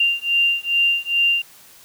sine beating tone pair, 2784 / 2786.4 Hz, F7 / F7, -6 / -5 cents, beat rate 2.4 Hz, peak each -19 dBFS, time 0-1.42 s, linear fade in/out 5 ms, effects white hiss -47 dBFS RMS until 1.84 s

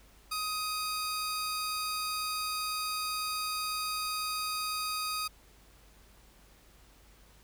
sawtooth tone pair together, 1254 / 4734 Hz, D#6 / D8, +13 / +13 cents, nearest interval octave + major seventh, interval 2300 cents, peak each -30 / -34 dBFS, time 0.31-5.28 s, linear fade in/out 10 ms, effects added 50 Hz sine -60 dBFS peak until 7.43 s + pink hiss -61 dBFS RMS until 7.43 s

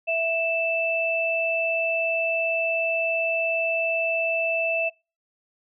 sine tone pair together, 659.3 / 2642 Hz, E5 / E7, 0 / +3 cents, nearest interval 2 octaves, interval 2403 cents, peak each -24 dBFS, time 0.07-4.9 s, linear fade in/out 20 ms, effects noise-tail reverb RT60 0.3 s tail -26 dB re dry

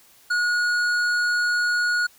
triangle tone with hard clipping, 1448 Hz, F#6, 38 cents flat, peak -21 dBFS, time 0.3-2.07 s, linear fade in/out 10 ms, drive 13 dB, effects white hiss -54 dBFS RMS until 2.18 s

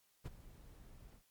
brown noise with ADSR envelope, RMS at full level -40 dBFS, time 0.24-1.23 s, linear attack 27 ms, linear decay 18 ms, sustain -17 dB, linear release 84 ms, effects white hiss -74 dBFS RMS until 1.3 s + MP3 96 kbps

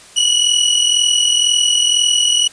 sawtooth tone pair together, 2911 / 2953 Hz, F#7 / F#7, -29 / -4 cents, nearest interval unison, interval 25 cents, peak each -11 dBFS, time 0.16-2.48 s, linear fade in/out 10 ms, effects white hiss -41 dBFS RMS until 2.52 s + resampled to 22050 Hz

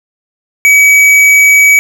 sine tone with tanh clipping, 2275 Hz, C#7, 44 cents sharp, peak -4 dBFS, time 0.65-1.79 s, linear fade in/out 0 ms, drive 13 dB, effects none

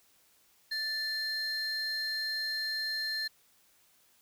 triangle tone pair together, 1760 / 4186 Hz, A6 / C8, 0 / 0 cents, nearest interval octave + minor third, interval 1500 cents, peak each -33 / -31 dBFS, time 0.71-3.28 s, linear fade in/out 10 ms, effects tanh soft clip ceiling -26 dBFS + white hiss -66 dBFS RMS until 4.21 s

